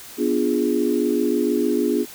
sine chord, B diminished seventh, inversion none, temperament equal, 246.9 / 293.7 / 349.2 / 415.3 Hz, B3 / D4 / F4 / Ab4, 0 / 0 / 0 / 0 cents, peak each -23 dBFS, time 0.17-2.06 s, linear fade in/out 50 ms, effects white hiss -40 dBFS RMS until 2.14 s

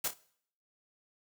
white noise with echo, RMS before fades -32 dBFS, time 0.04-0.08 s, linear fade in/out 5 ms, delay 29 ms, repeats 2, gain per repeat -9 dB, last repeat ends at 0.138 s, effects noise-tail reverb RT60 0.6 s tail -20 dB re dry

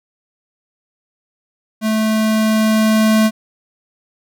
square tone with level ramp, 218.1 Hz, A3, 15 cents flat, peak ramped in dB -15 to -10 dBFS, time 1.81-3.31 s, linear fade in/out 50 ms, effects none

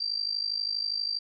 sine tone with amplitude modulation, 4699 Hz, D8, in tune, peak -24 dBFS, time 0-1.19 s, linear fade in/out 10 ms, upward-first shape sine, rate 52.4 Hz, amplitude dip 85%, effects none

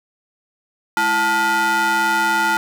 square ring-modulated tone, 272.1 Hz, C#4, 32 cents flat, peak -13 dBFS, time 0.97-2.57 s, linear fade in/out 0 ms, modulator 1150 Hz, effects 9-bit

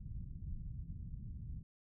pink low-pass noise, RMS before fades -45 dBFS, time 0-1.63 s, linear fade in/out 10 ms, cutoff 160 Hz, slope 24 dB/octave, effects none

